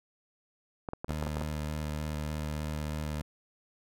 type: clicks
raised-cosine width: 1 ms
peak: -21 dBFS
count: 8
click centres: 0.888 / 0.934 / 1.045 / 1.107 / 1.226 / 1.269 / 1.369 / 1.414 s
type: tone with vibrato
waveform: 20% pulse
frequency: 76.1 Hz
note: D#2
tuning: 38 cents flat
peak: -28 dBFS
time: 1.08-3.22 s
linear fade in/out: 10 ms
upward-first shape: square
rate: 3.3 Hz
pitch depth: 12 cents each way
effects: none